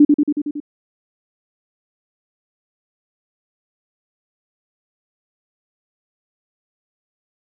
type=tone with echo; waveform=sine; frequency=293.7 Hz; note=D4; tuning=in tune; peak=-5 dBFS; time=0-0.05 s; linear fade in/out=5 ms; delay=92 ms; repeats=6; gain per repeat=-3 dB; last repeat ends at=0.602 s; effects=none